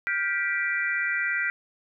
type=chord; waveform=sine; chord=G dominant seventh; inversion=third; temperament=just; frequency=1411.2 / 1568 / 1960 / 2352 Hz; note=F6 / G6 / B6 / D7; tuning=+18 / 0 / -14 / +2 cents; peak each=-31 / -30 / -27 / -32 dBFS; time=0.07-1.5 s; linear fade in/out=0 ms; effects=none